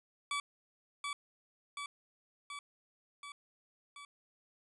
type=tone with echo; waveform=20% pulse; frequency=1147 Hz; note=D6; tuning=41 cents flat; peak=-29 dBFS; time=0.31-0.4 s; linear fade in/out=2 ms; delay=730 ms; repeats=5; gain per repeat=-3 dB; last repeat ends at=4.05 s; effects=resampled to 24000 Hz